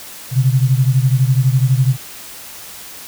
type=beating tone pair; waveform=sine; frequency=126.9 / 138.9 Hz; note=B2 / C#3; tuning=+47 / +4 cents; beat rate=12 Hz; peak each=-12 / -15 dBFS; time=0.31-1.97 s; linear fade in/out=50 ms; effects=white hiss -34 dBFS RMS until 3.07 s